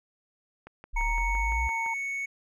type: click train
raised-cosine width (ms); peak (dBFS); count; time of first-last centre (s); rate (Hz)
0.5; -29; 8; 0.67-1.863; 5.87
type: exponential sweep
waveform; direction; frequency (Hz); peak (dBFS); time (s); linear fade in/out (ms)
sine; up; 33.32 to 65.41; -27; 0.93-1.69; 20
type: tone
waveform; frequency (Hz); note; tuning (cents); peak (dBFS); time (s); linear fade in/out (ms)
triangle; 2217; C#7; 0; -28; 0.96-2.26; 10
type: tone with pitch glide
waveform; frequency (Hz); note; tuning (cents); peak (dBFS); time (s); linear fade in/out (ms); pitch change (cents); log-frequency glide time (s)
sine; 932.3 to 913.6; A#5 to A#5; 0 to -35; -30; 0.96-1.94; 5; -35; 1.28-1.68
effects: resampled to 24000 Hz